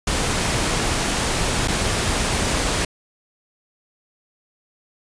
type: noise with dropouts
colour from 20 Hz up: pink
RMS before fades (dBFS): -21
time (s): 0.07-2.85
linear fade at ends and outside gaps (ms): 5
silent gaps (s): 1.676-1.681
effects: resampled to 22050 Hz